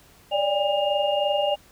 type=tone cluster; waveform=sine; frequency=569 / 592 / 805 / 2828 Hz; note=C#5 / D5 / G5 / F7; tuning=+45 / +14 / +46 / +21 cents; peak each=-28 / -23 / -26 / -29 dBFS; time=0.31-1.56 s; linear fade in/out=20 ms; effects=pink hiss -54 dBFS RMS until 1.71 s

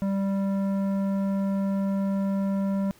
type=tone with tanh clipping; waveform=triangle; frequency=196 Hz; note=G3; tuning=in tune; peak=-25 dBFS; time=0.02-2.91 s; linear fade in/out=0 ms; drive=16 dB; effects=pink hiss -56 dBFS RMS until 2.99 s

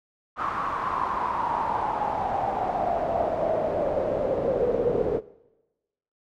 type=noise with band-pass filter sweep; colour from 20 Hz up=brown; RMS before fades=-26 dBFS; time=0.36-5.21 s; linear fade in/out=50 ms; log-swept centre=1200 to 450 Hz; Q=7; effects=noise-tail reverb RT60 1.0 s tail -20 dB re dry

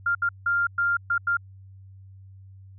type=tone bursts at uneven times; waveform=sine; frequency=1396.9 Hz; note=F6; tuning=in tune; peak=-20 dBFS; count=6; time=0.06-0.15 / 0.22-0.29 / 0.46-0.67 / 0.78-0.97 / 1.1-1.18 / 1.27-1.37 s; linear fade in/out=5 ms; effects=added 96 Hz sine -44 dBFS peak until 2.78 s

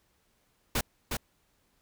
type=noise with echo; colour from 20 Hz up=pink; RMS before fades=-28 dBFS; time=0.75-0.81 s; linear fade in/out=5 ms; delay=360 ms; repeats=1; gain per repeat=-4 dB; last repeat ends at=1.17 s; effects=pink hiss -71 dBFS RMS until 1.81 s

